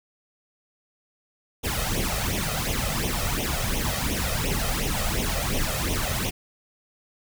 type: noise with flanger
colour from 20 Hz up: pink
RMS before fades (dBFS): -26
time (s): 1.63-6.31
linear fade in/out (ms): 20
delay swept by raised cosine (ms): 0.32 to 1.62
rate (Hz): 2.8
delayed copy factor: +0.75
effects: none